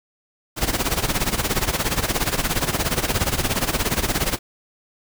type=noise with tremolo; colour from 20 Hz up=pink; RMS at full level=-19 dBFS; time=0.56-4.39 s; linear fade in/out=50 ms; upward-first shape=sine; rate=17 Hz; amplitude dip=80%; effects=none